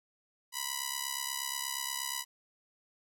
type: ring-modulated tone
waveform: 5% pulse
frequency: 987.8 Hz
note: B5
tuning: in tune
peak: -19 dBFS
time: 0.52-2.25 s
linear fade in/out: 50 ms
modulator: 34.2 Hz
effects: none